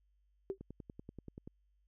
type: tone with exponential decay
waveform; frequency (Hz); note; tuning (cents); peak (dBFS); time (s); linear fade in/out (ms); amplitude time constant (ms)
sine; 388; G4; -18; -30; 0.5-0.58; 0; 16
type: click train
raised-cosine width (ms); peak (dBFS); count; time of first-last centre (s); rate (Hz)
3; -34; 10; 0.61-1.475; 10.4
effects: added 50 Hz sine -70 dBFS peak until 1.87 s